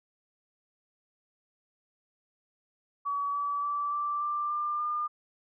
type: tone with pitch steps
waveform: sine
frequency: 1137 / 1148.2 / 1159.6 / 1171 / 1182.5 / 1194.2 / 1206 Hz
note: C#6 / D6 / D6 / D6 / D6 / D6 / D6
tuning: +44 / -39 / -22 / -5 / +12 / +29 / +46 cents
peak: -28 dBFS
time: 3.05-5.08 s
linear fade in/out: 20 ms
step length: 290 ms
effects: none